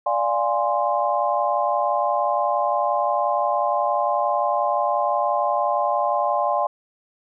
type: chord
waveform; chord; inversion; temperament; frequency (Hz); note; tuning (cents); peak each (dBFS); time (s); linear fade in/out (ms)
sine; D half-diminished seventh; none; equal with one note detuned; 587.3 / 698.5 / 824.4 / 1046.5; D5 / F5 / Ab5 / C6; 0 / 0 / -13 / 0; -24; 0.06-6.67; 5
effects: none

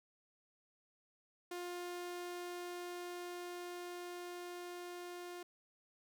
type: tone with level ramp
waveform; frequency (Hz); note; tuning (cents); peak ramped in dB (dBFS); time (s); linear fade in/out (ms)
sawtooth; 353.4; F4; +21; -38 to -42; 1.51-5.43; 5
effects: none

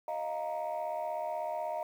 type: chord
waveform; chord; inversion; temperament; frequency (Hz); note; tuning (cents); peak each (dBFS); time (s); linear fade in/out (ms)
sine; Eb suspended second; none; equal; 622.3 / 698.5 / 932.3; Eb5 / F5 / Bb5; 0 / 0 / 0; -35 / -36 / -37; 0.08-1.83; 2
effects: tanh soft clip ceiling -28 dBFS + 10-bit

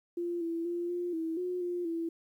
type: tone with pitch steps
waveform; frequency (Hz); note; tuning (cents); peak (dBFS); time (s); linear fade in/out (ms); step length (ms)
sine; 346.2 / 333.3 / 346.4 / 351.8 / 325 / 360.7 / 352.4 / 332.2; F4 / E4 / F4 / F4 / E4 / F#4 / F4 / E4; -15 / +19 / -14 / +13 / -24 / -44 / +16 / +13; -31; 0.17-2.09; 5; 240
effects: 11-bit

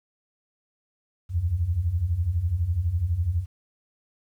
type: beating tone pair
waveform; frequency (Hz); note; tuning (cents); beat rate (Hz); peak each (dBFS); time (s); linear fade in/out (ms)
sine; 77.78 / 89.78; D#2 / F2; 0 / +48; 12; -28 / -23; 1.29-3.46; 50
effects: 10-bit

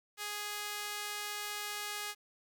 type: tone with high-pass filter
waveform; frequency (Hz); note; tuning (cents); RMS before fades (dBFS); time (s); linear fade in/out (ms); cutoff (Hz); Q
sawtooth; 415.3; G#4; 0; -40; 0.17-2.15; 50; 1400; 0.56
effects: 10-bit

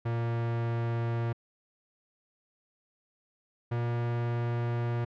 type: tone pair in turn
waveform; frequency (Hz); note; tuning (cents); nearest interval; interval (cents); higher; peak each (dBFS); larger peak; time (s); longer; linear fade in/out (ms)
45% pulse; 116.7 / 118.74; A#2 / A#2; +2 / +32; unison; 30; second; -28; neither; 0.05-1.33 / 3.71-5.05; second; 10
effects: low-pass 2000 Hz 12 dB/octave

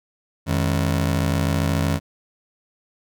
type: ring-modulated tone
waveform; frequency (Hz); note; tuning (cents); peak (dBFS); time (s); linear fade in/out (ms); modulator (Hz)
30% pulse; 120.9; B2; -36; -13; 0.46-2; 50; 33.9
effects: none

